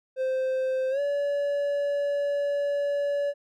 triangle tone with pitch glide, 521 to 571.4 Hz, C5 to D5, -7 to -48 cents, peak -22 dBFS, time 0.16-3.34 s, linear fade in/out 50 ms, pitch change +159 cents, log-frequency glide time 0.9-1 s, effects none

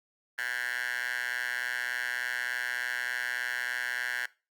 10% pulse tone with high-pass filter, 123.4 Hz, B2, 1 cent flat, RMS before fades -33 dBFS, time 0.38-4.26 s, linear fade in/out 5 ms, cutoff 1600 Hz, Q 6.4, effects noise-tail reverb RT60 0.3 s tail -20 dB re dry + Opus 32 kbps

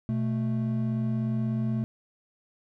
triangle tone pair together, 123.47 / 220 Hz, B2 / A3, 0 / 0 cents, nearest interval minor seventh, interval 1000 cents, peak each -26 dBFS, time 0.09-1.84 s, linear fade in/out 0 ms, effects none

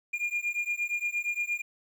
triangle beating tone pair, 2411 / 2419.6 Hz, D7 / D#7, +45 / -49 cents, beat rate 8.6 Hz, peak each -30 dBFS, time 0.13-1.62 s, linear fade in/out 10 ms, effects 11-bit

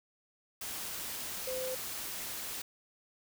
sine tone in noise, 514 Hz, C5, 31 cents flat, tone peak -35 dBFS, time 1.47-1.75 s, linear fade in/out 5 ms, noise white, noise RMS -40 dBFS, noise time 0.61-2.62 s, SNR +2 dB, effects none

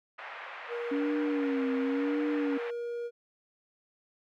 white band-pass noise, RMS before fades -43 dBFS, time 0.18-2.71 s, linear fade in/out 10 ms, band 580 to 2200 Hz, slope 24 dB/octave
triangle tone, 474.6 Hz, A#4, 31 cents sharp, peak -31 dBFS, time 0.68-3.11 s, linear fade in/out 50 ms
sine tone with vibrato, 280 Hz, C#4, 18 cents sharp, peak -28 dBFS, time 0.91-2.58 s, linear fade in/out 10 ms, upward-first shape sine, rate 0.92 Hz, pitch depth 100 cents each way
effects none

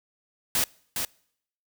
white noise with echo, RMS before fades -24 dBFS, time 0.55-0.64 s, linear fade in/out 2 ms, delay 410 ms, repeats 1, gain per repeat -5 dB, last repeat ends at 1.05 s, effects noise-tail reverb RT60 0.7 s tail -26 dB re dry

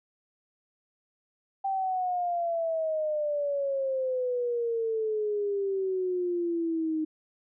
sine exponential sweep, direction down, 784 to 310 Hz, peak -26 dBFS, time 1.64-7.05 s, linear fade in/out 10 ms, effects none

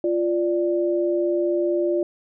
sine tone pair together, 347.6 / 588 Hz, F4 / D5, -8 / +2 cents, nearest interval major sixth, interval 910 cents, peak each -20 / -24 dBFS, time 0.04-2.03 s, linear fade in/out 2 ms, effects none

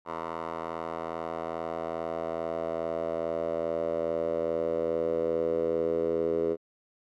10% pulse tone with band-pass filter sweep, 82.41 Hz, E2, in tune, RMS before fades -30 dBFS, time 0.05-6.57 s, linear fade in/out 50 ms, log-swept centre 890 to 440 Hz, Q 4.9, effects MP3 96 kbps

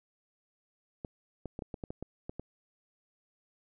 clicks, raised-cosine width 2 ms, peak -25 dBFS, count 10, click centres 1.048 / 1.457 / 1.591 / 1.622 / 1.742 / 1.838 / 1.905 / 2.026 / 2.295 / 2.396 s, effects none

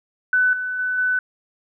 sine tone with level steps, 1500 Hz, F#6, 23 cents sharp, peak -14 / -23 / -20 / -17 dBFS, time 0.33-1.19 s, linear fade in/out 2 ms, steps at 0.53 / 0.79 / 0.98 s, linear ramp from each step 2 ms, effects none

